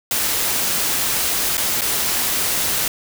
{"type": "noise with dropouts", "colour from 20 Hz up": "white", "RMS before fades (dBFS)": -20, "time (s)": [0.11, 2.88], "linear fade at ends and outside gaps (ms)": 2, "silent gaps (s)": [[1.571, 1.578], [1.81, 1.817]], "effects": []}